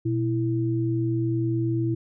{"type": "tone pair together", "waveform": "sine", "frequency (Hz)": [121, 330.2], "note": ["B2", "E4"], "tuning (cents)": [-35, 3], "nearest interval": "octave + perfect fourth", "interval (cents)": 1738, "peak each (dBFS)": [-24, -25], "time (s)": [0.05, 1.95], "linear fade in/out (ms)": 10, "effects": []}